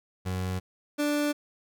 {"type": "tone pair in turn", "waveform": "30% pulse", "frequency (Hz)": [92.5, 293.7], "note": ["F#2", "D4"], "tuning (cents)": [0, 0], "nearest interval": "octave + minor sixth", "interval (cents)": 2000, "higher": "second", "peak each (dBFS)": [-26, -22], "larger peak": "second", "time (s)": [[0.25, 0.6], [0.98, 1.33]], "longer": "neither", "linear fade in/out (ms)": 20, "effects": []}